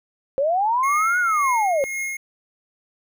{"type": "linear two-way sweep", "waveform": "sine", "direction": "up then down", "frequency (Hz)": [523.3, 1480, 523.3], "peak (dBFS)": -17, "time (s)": [0.38, 1.84], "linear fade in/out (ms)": 0, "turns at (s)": 1.19}
{"type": "tone with tremolo", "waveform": "square", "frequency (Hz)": 2151, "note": "C7", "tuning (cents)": 47, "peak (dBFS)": -24, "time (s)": [0.83, 2.17], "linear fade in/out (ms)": 5, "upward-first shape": "triangle", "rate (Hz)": 1.9, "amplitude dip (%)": 70}
{"effects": []}